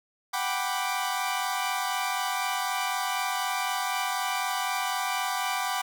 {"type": "chord", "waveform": "sawtooth", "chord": "G major seventh", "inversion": "third", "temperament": "equal", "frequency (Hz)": [740, 784, 987.8, 1174.7], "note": ["F#5", "G5", "B5", "D6"], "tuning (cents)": [0, 0, 0, 0], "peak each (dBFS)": -29, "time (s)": [0.33, 5.82], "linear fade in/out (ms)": 10, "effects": []}